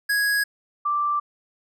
square / sine tone pair in turn, 1661.2 / 1174.6 Hz, G#6 / D6, 0 / 0 cents, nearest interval tritone, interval 600 cents, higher first, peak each -20 / -20 dBFS, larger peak neither, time 0.09-0.44 / 0.85-1.2 s, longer neither, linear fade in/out 10 ms, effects none

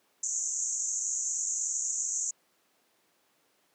white band-pass noise, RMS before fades -32 dBFS, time 0.23-2.31 s, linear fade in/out 5 ms, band 6300 to 7300 Hz, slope 96 dB/octave, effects pink hiss -69 dBFS RMS until 3.74 s + high-pass 300 Hz 12 dB/octave

